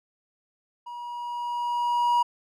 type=tone with level ramp; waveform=triangle; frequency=960 Hz; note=B5; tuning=49 cents flat; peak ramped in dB=-34 to -16 dBFS; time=0.86-2.23 s; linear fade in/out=10 ms; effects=none